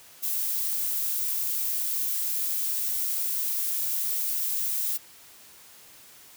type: noise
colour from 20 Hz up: violet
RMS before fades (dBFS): -28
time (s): 0.22-4.98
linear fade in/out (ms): 20
effects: white hiss -51 dBFS RMS until 6.36 s + high-pass 60 Hz 12 dB/octave